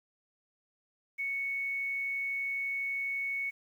sine tone with quantisation, 2217 Hz, C#7, in tune, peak -31 dBFS, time 1.18-3.51 s, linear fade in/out 20 ms, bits 10, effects none

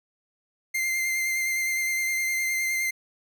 45% pulse tone with vibrato, 2093 Hz, C7, in tune, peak -24 dBFS, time 0.74-2.91 s, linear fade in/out 10 ms, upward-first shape sine, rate 9.7 Hz, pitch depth 17 cents each way, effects none

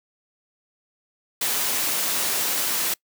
white high-pass noise, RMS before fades -24 dBFS, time 1.41-2.94 s, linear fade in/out 5 ms, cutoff 190 Hz, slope 12 dB/octave, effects noise-tail reverb RT60 0.1 s tail -25 dB re dry

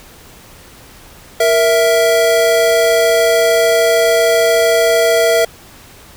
square tone pair together, 466.2 / 659.3 Hz, A#4 / E5, 0 / 0 cents, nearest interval tritone, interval 600 cents, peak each -14 / -12 dBFS, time 1.4-5.45 s, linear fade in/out 5 ms, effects pink hiss -40 dBFS RMS until 6.16 s

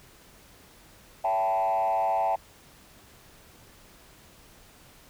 sine tone with frequency modulation, 770 Hz, G5, 31 cents flat, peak -21 dBFS, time 1.24-2.36 s, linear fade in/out 10 ms, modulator 99.6 Hz, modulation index 1.3, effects tanh soft clip ceiling -20 dBFS + pink hiss -54 dBFS RMS until 5.09 s

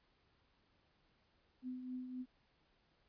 sine tone with tremolo, 253.6 Hz, B3, 46 cents sharp, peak -40 dBFS, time 1.62-2.26 s, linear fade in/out 50 ms, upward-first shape triangle, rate 3.8 Hz, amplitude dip 55%, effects pink hiss -75 dBFS RMS until 3.08 s + resampled to 11025 Hz

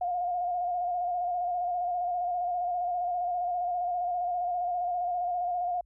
sine tone with vibrato, 711 Hz, F5, 31 cents sharp, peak -27 dBFS, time 0.01-5.81 s, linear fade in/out 5 ms, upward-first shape square, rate 15 Hz, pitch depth 30 cents each way, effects added 50 Hz sine -60 dBFS peak until 5.85 s

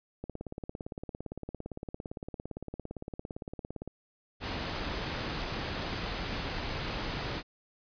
click train, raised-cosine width 2 ms, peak -25 dBFS, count 65, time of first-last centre 0.24-3.876 s, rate 17.6 Hz
pink noise, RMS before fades -35 dBFS, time 4.4-7.43 s, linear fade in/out 50 ms
effects resampled to 11025 Hz

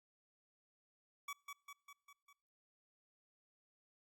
25% pulse tone with echo, 1138 Hz, C#6, 45 cents sharp, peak -39 dBFS, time 1.28-1.33 s, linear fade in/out 5 ms, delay 200 ms, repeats 5, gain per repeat -4 dB, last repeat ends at 2.33 s, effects noise-tail reverb RT60 0.8 s tail -26 dB re dry + Opus 48 kbps

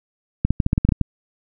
clicks, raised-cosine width 5 ms, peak -4 dBFS, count 10, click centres 0.45 / 0.506 / 0.602 / 0.664 / 0.731 / 0.779 / 0.85 / 0.89 / 0.922 / 1.013 s, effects none

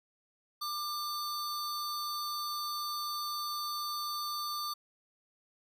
square tone pair together, 1193 / 4504 Hz, D6 / C#8, +27 / +27 cents, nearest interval octave + major seventh, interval 2300 cents, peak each -37 / -39 dBFS, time 0.61-4.74 s, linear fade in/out 10 ms, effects none

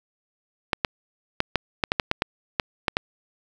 clicks, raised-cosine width 0.3 ms, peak -4 dBFS, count 12, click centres 0.732 / 0.848 / 1.404 / 1.557 / 1.838 / 1.919 / 1.998 / 2.114 / 2.221 / 2.598 / 2.882 / 2.969 s, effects 7-bit

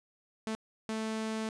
sawtooth tone bursts at uneven times, 220 Hz, A3, in tune, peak -29 dBFS, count 2, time 0.47-0.55 / 0.89-1.49 s, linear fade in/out 0 ms, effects resampled to 22050 Hz

